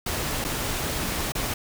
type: noise with dropouts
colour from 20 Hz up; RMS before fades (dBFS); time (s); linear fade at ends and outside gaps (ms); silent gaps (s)
pink; -28; 0.06-1.54; 5; 0.443-0.447 / 1.321-1.351
effects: none